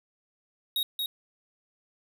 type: tone with echo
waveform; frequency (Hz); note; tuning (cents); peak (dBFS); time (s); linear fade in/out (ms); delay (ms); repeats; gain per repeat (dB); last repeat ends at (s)
square; 3774; A#7; +21; -26; 0.76-0.83; 2; 230; 1; -3; 1.06
effects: none